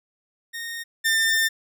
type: tone pair in turn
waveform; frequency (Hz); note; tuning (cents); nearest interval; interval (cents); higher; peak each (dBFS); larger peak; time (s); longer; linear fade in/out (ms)
sawtooth; 1848 / 1798.5; A#6 / A6; -16 / +37; unison; 47; first; -27 / -15; second; 0.53-0.84 / 1.04-1.49; second; 20
effects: none